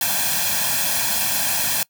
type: noise with comb filter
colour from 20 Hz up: white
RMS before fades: -21 dBFS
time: 0.01-1.83 s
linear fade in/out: 2 ms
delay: 1.2 ms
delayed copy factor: +0.8
effects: noise-tail reverb RT60 0.1 s tail -23 dB re dry + high-pass 100 Hz 12 dB/octave